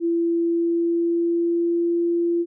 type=tone with pitch glide; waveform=sine; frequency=337.4 to 341.9 Hz; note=E4 to F4; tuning=+40 to -37 cents; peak=-18 dBFS; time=0-2.46 s; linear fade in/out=50 ms; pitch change=+23 cents; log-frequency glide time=0.41-2.01 s; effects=none